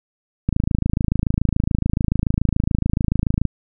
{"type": "click train", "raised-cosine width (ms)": 5, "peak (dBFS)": -5, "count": 81, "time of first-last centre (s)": [0.49, 3.453], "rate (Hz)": 27, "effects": []}